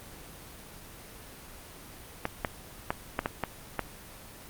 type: clicks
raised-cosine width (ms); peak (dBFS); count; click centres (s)
0.5; -12; 7; 2.254 / 2.448 / 2.905 / 3.191 / 3.259 / 3.437 / 3.793
effects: pink hiss -47 dBFS RMS until 4.49 s + Opus 24 kbps